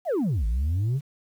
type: exponential two-way sweep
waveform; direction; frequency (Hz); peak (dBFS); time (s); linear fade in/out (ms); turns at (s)
sine; down then up; 783 to 51.7 to 147.5; -19; 0.05-1.01; 50; 0.46
effects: tanh soft clip ceiling -21 dBFS + 9-bit